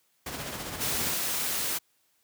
pink noise with tremolo, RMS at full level -34 dBFS, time 0.26-1.14 s, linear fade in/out 5 ms, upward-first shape sine, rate 15 Hz, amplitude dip 40%
white noise, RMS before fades -30 dBFS, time 0.8-1.79 s, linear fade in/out 20 ms
effects white hiss -70 dBFS RMS until 2.23 s + high-pass 80 Hz 12 dB/octave

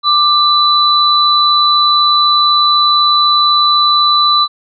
sine tone pair together, 1184 / 3982 Hz, D6 / B7, +14 / +14 cents, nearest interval octave + major sixth, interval 2100 cents, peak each -10 dBFS, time 0.03-4.48 s, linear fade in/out 50 ms, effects none

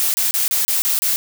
blue noise bursts, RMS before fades -18 dBFS, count 7, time 0-1.16 s, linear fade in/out 0 ms, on 140 ms, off 30 ms, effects none

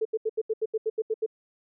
sine tone bursts, 440 Hz, A4, in tune, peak -23 dBFS, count 11, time 0.01-1.263 s, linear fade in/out 10 ms, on 43 ms, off 78 ms, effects none

